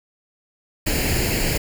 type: noise with comb filter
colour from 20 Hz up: pink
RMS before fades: -21 dBFS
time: 0.86-1.58 s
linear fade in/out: 10 ms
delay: 0.42 ms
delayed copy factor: +0.7
effects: none